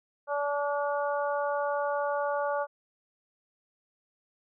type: harmonic tone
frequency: 287.8 Hz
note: D4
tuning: 35 cents flat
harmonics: 2 / 3 / 4 / 5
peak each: -29 / -33 / -35 / -37 dBFS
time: 0.27-2.67 s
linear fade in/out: 50 ms
effects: none